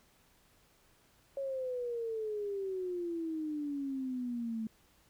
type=exponential sweep; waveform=sine; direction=down; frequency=554.4 to 218.9 Hz; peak=-34 dBFS; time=1.37-4.67 s; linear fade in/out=2 ms; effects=pink hiss -67 dBFS RMS until 5.09 s